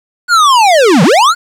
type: linear two-way sweep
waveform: square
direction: down then up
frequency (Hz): 1480 to 146.4 to 1480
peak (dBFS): -5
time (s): 0.28-1.35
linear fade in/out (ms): 50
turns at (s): 1.03
effects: low-pass 8000 Hz 12 dB/octave + 7-bit